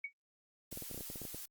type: tone with exponential decay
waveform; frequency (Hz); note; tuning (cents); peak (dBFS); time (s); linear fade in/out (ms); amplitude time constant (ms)
sine; 2243; C#7; +20; -34; 0.04-0.13; 5; 18
type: noise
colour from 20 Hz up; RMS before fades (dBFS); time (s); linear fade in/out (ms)
blue; -46; 0.71-1.46; 10
type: clicks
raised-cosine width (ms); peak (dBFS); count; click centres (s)
2; -33; 12; 0.727 / 0.774 / 0.823 / 0.913 / 0.945 / 0.977 / 1.008 / 1.101 / 1.158 / 1.217 / 1.252 / 1.346
effects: Opus 32 kbps